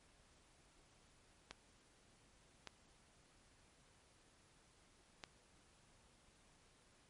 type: clicks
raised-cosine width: 0.2 ms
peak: -30 dBFS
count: 3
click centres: 1.51 / 2.673 / 5.238 s
effects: pink hiss -70 dBFS RMS until 7.09 s + MP3 48 kbps